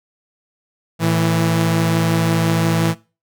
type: tone pair together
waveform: sawtooth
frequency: 111.75 / 164.81 Hz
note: A2 / E3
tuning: +27 / 0 cents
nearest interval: perfect fifth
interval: 673 cents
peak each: -16 / -12 dBFS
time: 0.99-2.95 s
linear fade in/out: 50 ms
effects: noise-tail reverb RT60 0.3 s tail -20 dB re dry